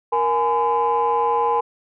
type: tone cluster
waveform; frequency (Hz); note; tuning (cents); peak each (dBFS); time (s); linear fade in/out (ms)
sine; 469.8 / 836 / 1015; A#4 / G#5 / B5; +13 / +11 / +47; -21 / -19 / -20; 0.12-1.61; 10
effects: tanh soft clip ceiling -10 dBFS